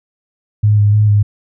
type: tone with pitch steps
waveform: sine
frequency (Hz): 105.3 / 103.4 / 106 / 103.4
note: G#2 / G#2 / G#2 / G#2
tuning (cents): +24 / -7 / +36 / -7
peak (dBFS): -7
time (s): 0.63-1.23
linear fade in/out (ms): 10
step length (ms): 150
effects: none